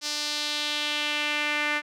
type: tone with band-pass filter sweep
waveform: sawtooth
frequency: 296.9 Hz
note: D4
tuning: 19 cents sharp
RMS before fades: -28 dBFS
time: 0.01-1.82 s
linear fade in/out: 50 ms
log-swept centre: 5100 to 2000 Hz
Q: 2.3
effects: none